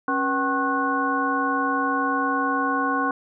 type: tone cluster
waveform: sine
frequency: 274.9 / 484.5 / 764 / 1085 / 1477 Hz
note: C#4 / B4 / G5 / C#6 / F#6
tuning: -14 / -33 / -45 / -37 / -3 cents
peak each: -26 / -31 / -29 / -24 / -27 dBFS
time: 0.08-3.11 s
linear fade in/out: 2 ms
effects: none